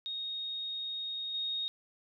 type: tone with level steps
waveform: sine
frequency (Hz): 3729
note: A#7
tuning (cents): 0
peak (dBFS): -35 / -32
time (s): 0.06-1.68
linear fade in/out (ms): 0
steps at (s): 1.34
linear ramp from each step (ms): 5
effects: none